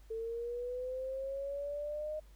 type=linear sweep; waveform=sine; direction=up; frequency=444.8 to 618 Hz; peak=-36 dBFS; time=0.1-2.2 s; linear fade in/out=10 ms; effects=added 50 Hz sine -54 dBFS peak until 2.35 s + pink hiss -68 dBFS RMS until 2.35 s